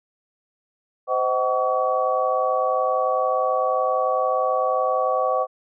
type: tone cluster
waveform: sine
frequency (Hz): 517 / 628 / 755 / 1133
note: C5 / D#5 / F#5 / C#6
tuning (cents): -21 / +16 / +35 / +37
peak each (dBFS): -23 / -25 / -25 / -24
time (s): 1.07-5.47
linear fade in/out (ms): 50
effects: none